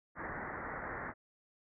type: low-pass noise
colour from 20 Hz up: white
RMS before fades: -42 dBFS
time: 0.15-1.14 s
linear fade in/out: 50 ms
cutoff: 2000 Hz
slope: 96 dB/octave
effects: none